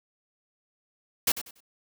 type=noise with echo; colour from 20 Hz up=white; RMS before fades=-23 dBFS; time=1.27-1.32 s; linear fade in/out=5 ms; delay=95 ms; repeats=3; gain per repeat=-12 dB; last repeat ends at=1.605 s; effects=none